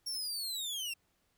sawtooth linear sweep, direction down, 5560 to 2670 Hz, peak -33 dBFS, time 0.06-0.94 s, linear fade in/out 10 ms, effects pink hiss -75 dBFS RMS until 1.37 s

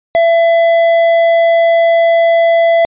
sine tone with tanh clipping, 670 Hz, E5, 28 cents sharp, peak -8 dBFS, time 0.15-2.85 s, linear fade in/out 0 ms, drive 9 dB, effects resampled to 8000 Hz

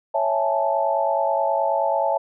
sine chord, A major seventh, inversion first, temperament equal, 554.4 / 659.3 / 830.6 / 880 Hz, C#5 / E5 / G#5 / A5, 0 / 0 / 0 / 0 cents, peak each -24 / -23 / -27 / -23 dBFS, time 0.14-2.18 s, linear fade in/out 10 ms, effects none

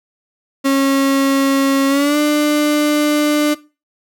35% pulse tone with pitch glide, 273.1 to 297.8 Hz, C#4 to D4, -26 to +24 cents, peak -10 dBFS, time 0.64-3.55 s, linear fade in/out 20 ms, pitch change +150 cents, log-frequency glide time 1.88-2.18 s, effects noise-tail reverb RT60 0.3 s tail -19 dB re dry

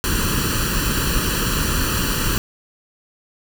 pink noise with comb filter, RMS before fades -20 dBFS, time 0.04-2.38 s, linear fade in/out 0 ms, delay 0.69 ms, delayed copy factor +0.85, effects none

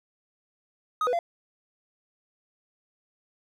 triangle tone with pitch steps, 1255 / 494.4 / 686 Hz, D#6 / B4 / F5, +15 / +2 / -31 cents, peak -21 dBFS, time 1.01-1.19 s, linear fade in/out 2 ms, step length 60 ms, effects none

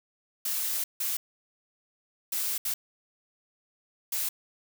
blue noise bursts at uneven times, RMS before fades -30 dBFS, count 5, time 0.45-0.84 / 1-1.17 / 2.32-2.58 / 2.65-2.74 / 4.12-4.29 s, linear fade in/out 5 ms, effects none

